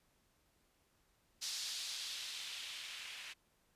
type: noise with low-pass filter sweep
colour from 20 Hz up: violet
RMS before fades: -45 dBFS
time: 1.41-3.34 s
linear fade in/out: 20 ms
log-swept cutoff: 4900 to 2500 Hz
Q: 1.8
effects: pink hiss -75 dBFS RMS until 3.75 s + resampled to 32000 Hz

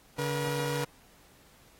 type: tone pair together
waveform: sawtooth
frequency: 142.7 / 480 Hz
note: D3 / B4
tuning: -49 / -49 cents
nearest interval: octave + major sixth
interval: 2100 cents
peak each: -28 dBFS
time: 0.18-0.85 s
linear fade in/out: 10 ms
effects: pink hiss -60 dBFS RMS until 1.79 s + AAC 48 kbps

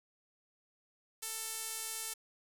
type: tone with band-pass filter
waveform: sawtooth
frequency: 443.9 Hz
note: A4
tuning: 15 cents sharp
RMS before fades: -41 dBFS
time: 1.22-2.14 s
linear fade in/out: 10 ms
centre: 10000 Hz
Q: 1.3
effects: 10-bit

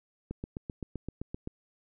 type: click train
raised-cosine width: 3 ms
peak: -23 dBFS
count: 10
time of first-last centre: 0.31-1.474 s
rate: 7.73 Hz
effects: none

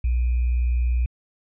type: tone with sample-and-hold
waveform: sine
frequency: 60.6 Hz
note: B1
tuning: 32 cents flat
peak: -18 dBFS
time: 0.04-1.06 s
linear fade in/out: 5 ms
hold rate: 2450 Hz
effects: resampled to 8000 Hz

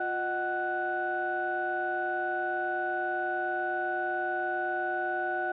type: tone cluster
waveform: sine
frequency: 353.8 / 617 / 747 / 1482 Hz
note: F4 / D#5 / F#5 / F#6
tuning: +23 / -15 / +16 / +2 cents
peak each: -35 / -37 / -31 / -32 dBFS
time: 0-5.52 s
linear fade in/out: 5 ms
effects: tanh soft clip ceiling -20 dBFS

